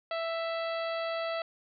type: harmonic tone with a mistuned harmonic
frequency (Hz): 661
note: E5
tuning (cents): +5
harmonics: 1 / 2 / 3 / 4 / 5 / 6 / 7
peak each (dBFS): -32 / -38 / -42 / -44 / -46 / -48 / -49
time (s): 0.11-1.42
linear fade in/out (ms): 2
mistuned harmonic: 7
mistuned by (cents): -34
effects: none